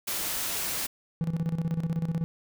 white noise, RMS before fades -31 dBFS, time 0.07-0.87 s, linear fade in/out 10 ms
triangle tone with tremolo, 164.5 Hz, E3, 3 cents flat, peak -22 dBFS, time 1.21-2.24 s, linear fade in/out 0 ms, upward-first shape square, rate 16 Hz, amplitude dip 70%
effects none

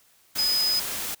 sine tone in noise, 5020 Hz, D#8, 15 cents sharp, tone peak -21 dBFS, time 0.38-0.8 s, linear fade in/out 10 ms, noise white, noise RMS -31 dBFS, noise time 0.35-1.15 s, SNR +7 dB, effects white hiss -60 dBFS RMS until 1.2 s

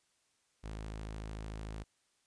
sawtooth tone, 53.4 Hz, G#1, 49 cents sharp, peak -37 dBFS, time 0.63-1.84 s, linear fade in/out 20 ms, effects white hiss -75 dBFS RMS until 2.26 s + resampled to 22050 Hz

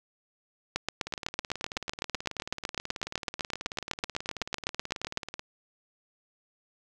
two click trains, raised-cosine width 0.2 ms, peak -11 / -19 dBFS, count 36 / 81, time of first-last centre 0.76-5.174 / 1.07-5.394 s, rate 7.93 / 18.5 Hz, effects none

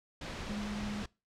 sine tone in noise, 207.7 Hz, G#3, in tune, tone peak -36 dBFS, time 0.49-1.03 s, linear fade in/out 5 ms, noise pink, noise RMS -41 dBFS, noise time 0.21-1.06 s, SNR +2 dB, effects noise-tail reverb RT60 0.3 s tail -24 dB re dry + low-pass 5000 Hz 12 dB/octave

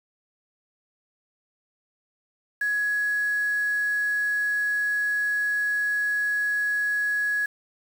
sine tone with quantisation, 1677 Hz, G#6, 16 cents sharp, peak -22 dBFS, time 2.61-7.46 s, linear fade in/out 5 ms, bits 7, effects none

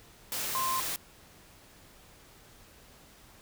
sine tone in noise, 1046.5 Hz, C6, in tune, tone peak -29 dBFS, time 0.55-0.8 s, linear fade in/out 0 ms, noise white, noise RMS -34 dBFS, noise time 0.32-0.96 s, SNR +2 dB, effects pink hiss -56 dBFS RMS until 3.41 s

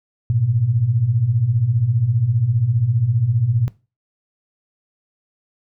sine beating tone pair, 105.5 / 120.5 Hz, G#2 / B2, +28 / -42 cents, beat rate 15 Hz, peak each -21 / -16 dBFS, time 0.3-3.68 s, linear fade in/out 0 ms, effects noise-tail reverb RT60 0.3 s tail -19 dB re dry

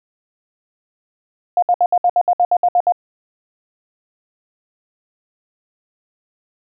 sine tone bursts, 710 Hz, F5, 28 cents sharp, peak -10 dBFS, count 12, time 1.57-2.922 s, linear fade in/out 2 ms, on 54 ms, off 64 ms, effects none

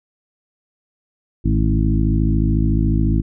harmonic tone with a mistuned harmonic, 54 Hz, A1, 32 cents flat, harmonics 1 / 2 / 3 / 4 / 5 / 6, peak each -17 / -20 / -22 / -23 / -24 / -25 dBFS, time 1.44-3.22 s, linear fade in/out 20 ms, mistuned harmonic 3, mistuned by -56 cents, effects none

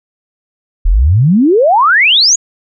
sine exponential sweep, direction up, 35.49 to 7000 Hz, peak -5 dBFS, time 0.85-2.36 s, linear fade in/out 10 ms, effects none

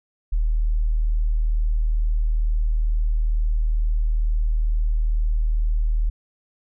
sine tone, 38.89 Hz, D#1, in tune, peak -17 dBFS, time 0.32-6.1 s, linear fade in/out 10 ms, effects none

